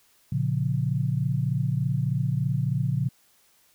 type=chord; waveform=sine; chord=Bb minor; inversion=none; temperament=just; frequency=116.54 / 139.85 / 174.81 Hz; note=Bb2 / Db3 / F3; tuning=0 / +16 / +2 cents; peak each=-27 / -25 / -30 dBFS; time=0.32-3.09 s; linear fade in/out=5 ms; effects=white hiss -62 dBFS RMS until 3.74 s